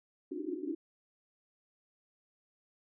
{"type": "band-pass noise", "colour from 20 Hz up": "white", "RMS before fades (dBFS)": -38, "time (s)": [0.31, 0.75], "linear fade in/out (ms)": 10, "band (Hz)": [280, 370], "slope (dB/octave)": 96, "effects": []}